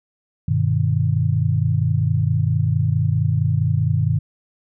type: chord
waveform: sine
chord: G augmented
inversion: none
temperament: just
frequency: 98 / 122.5 / 153.12 Hz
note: G2 / B2 / D#3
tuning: 0 / -14 / -27 cents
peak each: -20 dBFS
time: 0.48-4.19 s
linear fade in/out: 5 ms
effects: none